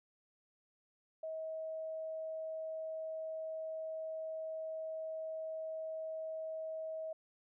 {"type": "tone", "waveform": "sine", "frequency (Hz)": 638, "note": "D#5", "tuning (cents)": 43, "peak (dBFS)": -39, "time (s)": [1.23, 7.13], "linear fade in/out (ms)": 5, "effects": []}